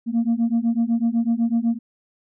sine beating tone pair, 227.9 / 235.9 Hz, A#3 / A#3, -39 / +21 cents, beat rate 8 Hz, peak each -19 / -19 dBFS, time 0.06-1.79 s, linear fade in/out 50 ms, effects tanh soft clip ceiling -14 dBFS

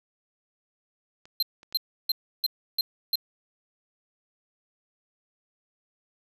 clicks, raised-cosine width 0.2 ms, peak -32 dBFS, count 3, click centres 1.255 / 1.631 / 1.725 s
square tone bursts, 4142 Hz, C8, 18 cents flat, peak -22 dBFS, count 6, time 1.4-3.156 s, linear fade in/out 2 ms, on 26 ms, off 320 ms
effects none

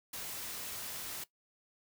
white noise, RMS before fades -42 dBFS, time 0.13-1.24 s, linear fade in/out 5 ms, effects noise-tail reverb RT60 0.1 s tail -17 dB re dry

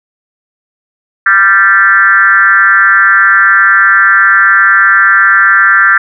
sine tone with frequency modulation, 1568 Hz, G6, in tune, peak -3 dBFS, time 1.26-5.98 s, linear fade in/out 5 ms, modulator 193 Hz, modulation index 1.4, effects none

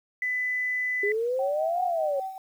sine tone, 2000 Hz, B6, 21 cents sharp, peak -25 dBFS, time 0.22-1.12 s, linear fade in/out 2 ms
sine exponential two-way sweep, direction up then down, 399.1 to 740 to 540 Hz, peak -24 dBFS, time 1.03-2.2 s, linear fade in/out 5 ms, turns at 1.83 s
sine tone with tremolo, 765 Hz, G5, 42 cents flat, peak -29 dBFS, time 1.39-2.38 s, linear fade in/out 2 ms, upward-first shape sine, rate 5 Hz, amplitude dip 65%
effects 9-bit

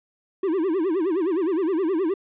triangle tone with vibrato, 350.8 Hz, F4, 8 cents sharp, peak -18 dBFS, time 0.43-2.14 s, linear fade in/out 5 ms, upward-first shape sine, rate 9.6 Hz, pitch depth 220 cents each way, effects resampled to 8000 Hz + 10-bit

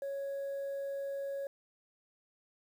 sine tone, 554.4 Hz, C#5, in tune, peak -33 dBFS, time 0.02-1.47 s, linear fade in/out 2 ms, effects tanh soft clip ceiling -34 dBFS + 10-bit

